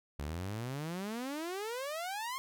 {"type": "exponential sweep", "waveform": "sawtooth", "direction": "up", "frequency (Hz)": [68.4, 1085], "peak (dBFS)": -33, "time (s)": [0.19, 2.38], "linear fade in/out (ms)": 0, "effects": []}